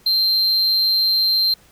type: tone with amplitude modulation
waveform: triangle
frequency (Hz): 4147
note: C8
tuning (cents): -16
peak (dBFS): -12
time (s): 0.06-1.54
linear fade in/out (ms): 5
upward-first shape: sine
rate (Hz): 292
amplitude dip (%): 30
effects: pink hiss -52 dBFS RMS until 1.71 s